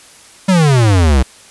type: exponential sweep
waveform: square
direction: down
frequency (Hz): 196.9 to 61.74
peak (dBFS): -8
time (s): 0.48-1.23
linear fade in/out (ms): 10
effects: white hiss -41 dBFS RMS until 1.5 s + resampled to 24000 Hz